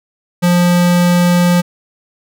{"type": "tone", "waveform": "square", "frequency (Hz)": 176, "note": "F3", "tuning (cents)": 14, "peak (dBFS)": -9, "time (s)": [0.42, 1.62], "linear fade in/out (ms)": 20, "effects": []}